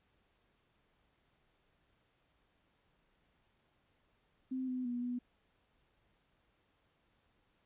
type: tone with pitch steps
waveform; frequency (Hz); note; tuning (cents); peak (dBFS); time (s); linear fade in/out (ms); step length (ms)
sine; 259.5 / 253.9 / 242.8 / 245.5; C4 / B3 / B3 / B3; -14 / +48 / -29 / -10; -35; 4.51-5.19; 10; 170
effects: pink hiss -75 dBFS RMS until 7.65 s + resampled to 8000 Hz